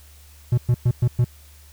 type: tone bursts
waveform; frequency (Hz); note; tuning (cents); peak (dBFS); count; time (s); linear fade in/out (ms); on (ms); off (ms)
triangle; 121.6; B2; -26; -12; 5; 0.52-1.245; 5; 57; 110
effects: added 73 Hz sine -46 dBFS peak until 1.72 s + white hiss -52 dBFS RMS until 1.72 s